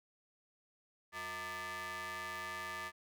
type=ring-modulated tone; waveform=sawtooth; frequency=277.2 Hz; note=C#4; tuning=in tune; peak=-34 dBFS; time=1.12-2.92 s; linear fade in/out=50 ms; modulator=1470 Hz; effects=none